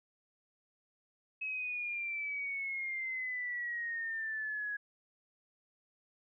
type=exponential sweep; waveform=sine; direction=down; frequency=2570 to 1663 Hz; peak=-35 dBFS; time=1.41-4.77 s; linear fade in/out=10 ms; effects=none